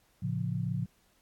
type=chord; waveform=sine; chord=A augmented; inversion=none; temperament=equal with one note detuned; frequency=112.31 / 138.59 / 174.61 Hz; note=A2 / C#3 / E#3; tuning=+36 / 0 / 0 cents; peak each=-34 dBFS; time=0.22-0.86 s; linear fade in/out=10 ms; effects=pink hiss -68 dBFS RMS until 1.21 s + AAC 64 kbps